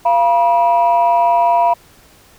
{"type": "tone pair together", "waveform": "sine", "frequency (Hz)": [690, 965], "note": ["F5", "B5"], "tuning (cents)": [-21, -40], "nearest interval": "tritone", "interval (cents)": 581, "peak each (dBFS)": -11, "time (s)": [0.05, 1.74], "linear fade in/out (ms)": 10, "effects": ["tanh soft clip ceiling -5 dBFS", "pink hiss -47 dBFS RMS until 2.38 s"]}